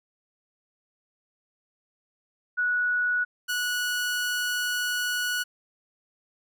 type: tone pair in turn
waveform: sine / sawtooth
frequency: 1468 / 1468 Hz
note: F#6 / F#6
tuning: -14 / -14 cents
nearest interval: unison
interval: 0 cents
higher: neither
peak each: -22 dBFS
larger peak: neither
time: 2.57-3.25 / 3.48-5.44 s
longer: second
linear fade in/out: 20 ms
effects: none